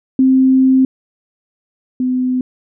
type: tone pair in turn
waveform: sine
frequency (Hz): 262.1 / 254.1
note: C4 / B3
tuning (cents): +3 / +49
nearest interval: minor second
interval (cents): 54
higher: first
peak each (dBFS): -7 / -13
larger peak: first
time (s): 0.19-0.85 / 2-2.41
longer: first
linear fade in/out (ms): 2
effects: none